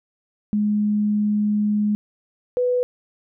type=tone pair in turn; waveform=sine; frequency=209.1 / 495.6 Hz; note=G#3 / B4; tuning=+12 / +6 cents; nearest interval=octave + minor third; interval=1494 cents; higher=second; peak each=-17 dBFS; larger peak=neither; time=0.53-1.95 / 2.57-2.83 s; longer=first; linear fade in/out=0 ms; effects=none